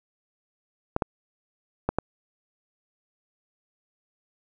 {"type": "clicks", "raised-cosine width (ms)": 1, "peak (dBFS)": -9, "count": 4, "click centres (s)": [0.964, 1.022, 1.89, 1.986], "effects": []}